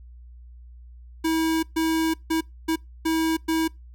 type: tone bursts at uneven times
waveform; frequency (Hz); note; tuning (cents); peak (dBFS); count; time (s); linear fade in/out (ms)
square; 322.6; E4; -37; -21; 6; 1.24-1.63 / 1.76-2.14 / 2.3-2.41 / 2.68-2.76 / 3.05-3.37 / 3.48-3.68; 10
effects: noise-tail reverb RT60 0.2 s tail -25 dB re dry + added 60 Hz sine -42 dBFS peak until 3.94 s